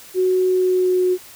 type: tone with pitch glide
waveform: sine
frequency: 370 to 365.1 Hz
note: F#4 to F#4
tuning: 0 to -23 cents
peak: -14 dBFS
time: 0.14-1.18 s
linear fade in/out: 50 ms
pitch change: -23 cents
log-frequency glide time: 0.48-1.06 s
effects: white hiss -42 dBFS RMS until 1.35 s